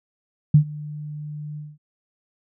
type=tone with ADSR envelope; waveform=sine; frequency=149.7 Hz; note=D3; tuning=33 cents sharp; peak=-7 dBFS; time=0.54-1.78 s; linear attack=6 ms; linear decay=91 ms; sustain=-23 dB; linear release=210 ms; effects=none